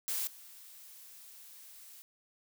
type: noise with level steps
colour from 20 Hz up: blue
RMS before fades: -35 / -53 dBFS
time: 0.08-2.02 s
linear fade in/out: 0 ms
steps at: 0.27 s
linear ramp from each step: 2 ms
effects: none